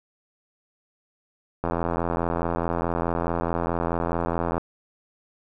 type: click train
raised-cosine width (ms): 1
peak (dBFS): -11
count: 250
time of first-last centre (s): 1.64-4.58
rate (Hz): 84.7
effects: none

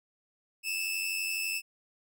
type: tone pair together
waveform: sawtooth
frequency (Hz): 2606 / 2698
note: E7 / E7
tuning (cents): -20 / +40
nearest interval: minor second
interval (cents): 60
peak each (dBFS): -29 / -32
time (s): 0.63-1.62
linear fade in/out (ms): 50
effects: none

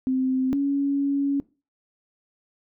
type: tone pair in turn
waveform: sine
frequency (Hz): 260.1 / 279.9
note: C4 / C#4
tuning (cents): -10 / +17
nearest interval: minor second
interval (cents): 127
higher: second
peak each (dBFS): -20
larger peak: neither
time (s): 0.07-0.53 / 0.53-1.4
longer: second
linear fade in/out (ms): 0
effects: noise-tail reverb RT60 0.3 s tail -20 dB re dry

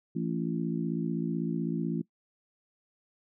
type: harmonic tone with a mistuned harmonic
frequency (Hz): 55.9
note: A1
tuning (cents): +28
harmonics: 3 / 4 / 5 / 6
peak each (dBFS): -32 / -33 / -35 / -37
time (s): 0.15-2.02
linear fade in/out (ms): 10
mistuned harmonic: 6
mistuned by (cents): +33
effects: noise-tail reverb RT60 0.1 s tail -21 dB re dry

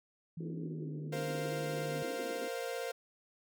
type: tone with pitch glide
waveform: sine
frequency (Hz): 164.3 to 151.54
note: E3 to D#3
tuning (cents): -5 to -45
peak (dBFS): -39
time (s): 0.37-2.03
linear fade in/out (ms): 5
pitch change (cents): -140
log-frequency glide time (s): 0.6-0.91
type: band-pass noise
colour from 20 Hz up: pink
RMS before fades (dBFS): -45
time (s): 0.4-2.48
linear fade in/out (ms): 5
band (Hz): 240 to 410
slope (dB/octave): 48
type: chord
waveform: 45% pulse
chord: Bb suspended second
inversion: none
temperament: equal with one note detuned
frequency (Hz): 466.2 / 523.3 / 695.2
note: Bb4 / C5 / F5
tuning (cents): 0 / 0 / -8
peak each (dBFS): -40 / -40 / -44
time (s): 1.12-2.92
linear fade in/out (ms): 10
effects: none

